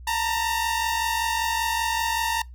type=tone pair together; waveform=sawtooth; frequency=901.8 / 947 Hz; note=A5 / A#5; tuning=+42 / +27 cents; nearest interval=minor second; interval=85 cents; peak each=-21 / -23 dBFS; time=0.07-2.42 s; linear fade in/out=5 ms; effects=noise-tail reverb RT60 0.2 s tail -24 dB re dry + added 61 Hz sine -39 dBFS peak until 2.54 s